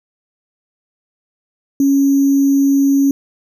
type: tone with sample-and-hold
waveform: sine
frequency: 277.2 Hz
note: C#4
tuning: in tune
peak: -9 dBFS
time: 1.8-3.11 s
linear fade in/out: 2 ms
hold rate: 6300 Hz
effects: none